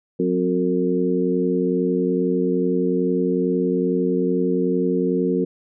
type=harmonic tone with a mistuned harmonic; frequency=90.9 Hz; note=F#2; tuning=30 cents flat; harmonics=2 / 3 / 4 / 5; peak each=-23 / -23 / -23 / -23 dBFS; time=0.19-5.45 s; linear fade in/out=10 ms; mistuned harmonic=3; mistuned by=-55 cents; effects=none